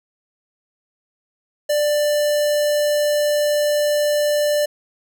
square tone with notch filter, 591 Hz, D5, 11 cents sharp, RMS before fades -18 dBFS, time 1.69-4.66 s, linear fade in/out 10 ms, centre 2200 Hz, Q 1.6, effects none

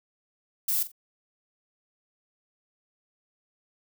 violet noise with echo, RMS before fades -26 dBFS, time 0.68-0.83 s, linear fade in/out 5 ms, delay 44 ms, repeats 2, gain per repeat -13 dB, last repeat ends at 0.918 s, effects none

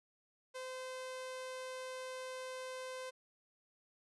sawtooth tone, 515 Hz, C5, 28 cents flat, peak -39 dBFS, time 0.54-3.11 s, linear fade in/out 20 ms, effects resampled to 24000 Hz

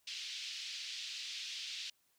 pink band-pass noise, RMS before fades -44 dBFS, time 0.07-1.9 s, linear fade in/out 5 ms, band 2800 to 5300 Hz, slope 24 dB/octave, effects white hiss -75 dBFS RMS until 2.18 s

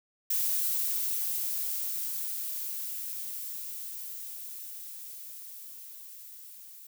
violet noise with level ramp, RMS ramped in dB -28 to -49 dBFS, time 0.3-6.87 s, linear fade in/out 5 ms, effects none

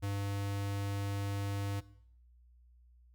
square tone, 100 Hz, G2, 35 cents sharp, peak -34 dBFS, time 0.02-1.81 s, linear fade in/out 20 ms, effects noise-tail reverb RT60 0.7 s tail -20 dB re dry + added 60 Hz sine -59 dBFS peak until 3.14 s

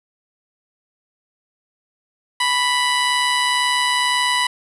15% pulse tone with amplitude modulation, 987.8 Hz, B5, in tune, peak -8 dBFS, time 2.4-4.47 s, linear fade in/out 5 ms, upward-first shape sine, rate 142 Hz, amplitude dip 35%, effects resampled to 24000 Hz + 7-bit

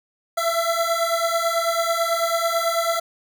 25% pulse beating tone pair, 666 / 675.1 Hz, E5 / E5, +18 / +41 cents, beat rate 9.1 Hz, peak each -19 / -19 dBFS, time 0.37-3 s, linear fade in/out 10 ms, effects none

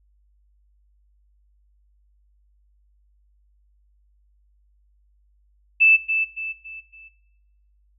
sine tone with echo, 2637 Hz, E7, in tune, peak -11 dBFS, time 5.8-5.97 s, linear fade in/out 20 ms, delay 280 ms, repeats 4, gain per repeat -8 dB, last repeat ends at 7.09 s, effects noise-tail reverb RT60 1.0 s tail -20 dB re dry + added 50 Hz sine -58 dBFS peak until 7.98 s

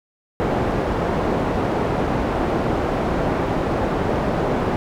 white low-pass noise, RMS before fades -21 dBFS, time 0.4-4.76 s, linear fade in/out 0 ms, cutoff 640 Hz, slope 12 dB/octave, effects none

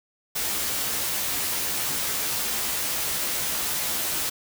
white noise with comb filter, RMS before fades -27 dBFS, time 0.35-4.3 s, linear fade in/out 10 ms, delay 14 ms, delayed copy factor +0.6, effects none

